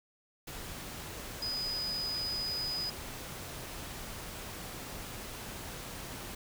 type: tone in noise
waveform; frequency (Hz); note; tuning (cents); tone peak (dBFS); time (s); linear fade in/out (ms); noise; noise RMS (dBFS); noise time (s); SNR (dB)
sine; 4978; D#8; 0; -33; 1.42-2.9; 5; pink; -43; 0.47-6.35; +7
effects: none